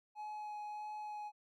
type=tone with vibrato; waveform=triangle; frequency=843 Hz; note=G#5; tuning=26 cents sharp; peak=-40 dBFS; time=0.15-1.32 s; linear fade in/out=50 ms; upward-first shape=sine; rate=1.6 Hz; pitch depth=10 cents each way; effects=none